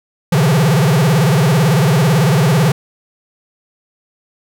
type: tone with vibrato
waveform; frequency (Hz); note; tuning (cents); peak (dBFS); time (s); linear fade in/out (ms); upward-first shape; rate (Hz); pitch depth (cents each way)
square; 150; D3; +37; -10; 0.32-2.72; 5; sine; 18; 290
effects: none